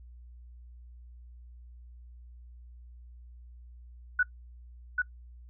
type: tone with echo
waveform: sine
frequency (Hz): 1480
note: F#6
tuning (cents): 0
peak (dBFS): -21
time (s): 4.19-4.23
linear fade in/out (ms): 5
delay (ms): 790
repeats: 1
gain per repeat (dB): -3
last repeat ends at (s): 5.02
effects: noise-tail reverb RT60 0.1 s tail -22 dB re dry + added 60 Hz sine -47 dBFS peak until 5.49 s